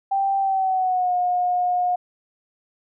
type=tone with pitch glide; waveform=sine; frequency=784 to 718.9 Hz; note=G5 to F5; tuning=0 to +50 cents; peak=-18 dBFS; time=0.11-1.96 s; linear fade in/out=10 ms; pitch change=-150 cents; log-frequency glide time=0.39-1.14 s; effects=none